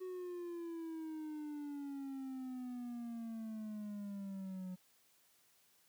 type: exponential sweep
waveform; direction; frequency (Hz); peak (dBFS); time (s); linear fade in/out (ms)
triangle; down; 372.5 to 182.2; -40; 0-4.76; 20
effects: white hiss -71 dBFS RMS until 5.88 s + high-pass 80 Hz 12 dB/octave